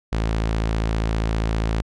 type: tone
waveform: sawtooth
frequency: 55 Hz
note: A1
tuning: in tune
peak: -16 dBFS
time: 0.12-1.82 s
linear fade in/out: 10 ms
effects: low-pass 6000 Hz 12 dB/octave

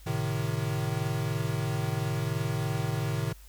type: chord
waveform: square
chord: A diminished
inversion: none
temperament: equal with one note detuned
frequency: 110 / 130.81 / 153.78 Hz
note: A2 / C3 / Eb3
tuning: 0 / 0 / -20 cents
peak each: -33 dBFS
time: 0.06-3.33 s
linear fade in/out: 10 ms
effects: added 50 Hz sine -48 dBFS peak until 3.48 s + white hiss -57 dBFS RMS until 3.48 s

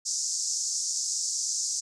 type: band-pass noise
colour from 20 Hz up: white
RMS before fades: -30 dBFS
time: 0.05-1.81 s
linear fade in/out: 20 ms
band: 5200 to 7500 Hz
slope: 48 dB/octave
effects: none

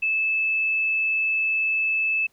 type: tone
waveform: sine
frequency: 2618 Hz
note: E7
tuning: 13 cents flat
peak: -20 dBFS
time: 0.02-2.27 s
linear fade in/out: 10 ms
effects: pink hiss -64 dBFS RMS until 2.32 s

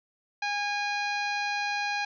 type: harmonic tone with a mistuned harmonic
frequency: 819 Hz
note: G#5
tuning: 24 cents flat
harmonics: 1 / 2 / 3 / 4 / 5 / 6 / 7 / 8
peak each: -31 / -33 / -33 / -46 / -38 / -45 / -49 / -52 dBFS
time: 0.42-2.05 s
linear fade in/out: 5 ms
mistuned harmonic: 8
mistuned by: -56 cents
effects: none

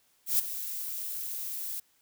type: noise with ADSR envelope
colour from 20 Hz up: violet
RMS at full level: -23 dBFS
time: 0.26-1.8 s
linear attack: 130 ms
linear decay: 11 ms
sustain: -13 dB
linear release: 6 ms
effects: white hiss -68 dBFS RMS until 2.01 s

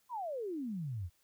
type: exponential sweep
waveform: sine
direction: down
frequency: 1047 to 79.3 Hz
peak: -36 dBFS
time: 0.09-1.1 s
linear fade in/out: 50 ms
effects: white hiss -73 dBFS RMS until 1.23 s

